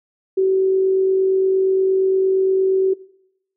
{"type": "tone with amplitude modulation", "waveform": "sine", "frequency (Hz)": 380.9, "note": "G4", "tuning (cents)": -50, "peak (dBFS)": -12, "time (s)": [0.37, 2.94], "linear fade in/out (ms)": 10, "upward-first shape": "sine", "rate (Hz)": 48.6, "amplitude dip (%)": 25, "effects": ["noise-tail reverb RT60 0.8 s tail -21 dB re dry"]}